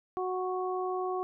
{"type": "harmonic tone", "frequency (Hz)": 368.9, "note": "F#4", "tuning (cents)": -5, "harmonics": [1, 2, 3], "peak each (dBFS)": [-32, -35, -37], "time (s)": [0.17, 1.23], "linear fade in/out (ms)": 0, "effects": []}